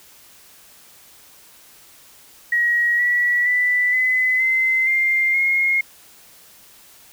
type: tone with pitch steps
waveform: sine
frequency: 1902 / 1940.8 / 1980.5 / 2021 / 2062 / 2104 / 2147 Hz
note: A#6 / B6 / B6 / B6 / C7 / C7 / C7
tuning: +34 / -31 / +4 / +39 / -26 / +9 / +44 cents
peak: -15 dBFS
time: 2.52-5.81 s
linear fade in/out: 5 ms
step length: 470 ms
effects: white hiss -48 dBFS RMS until 7.12 s